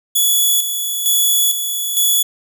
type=tone with tremolo; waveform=5% pulse; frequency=3409 Hz; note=G#7; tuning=45 cents sharp; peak=-4 dBFS; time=0.15-2.23 s; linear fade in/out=10 ms; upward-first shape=square; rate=1.1 Hz; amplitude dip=55%; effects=none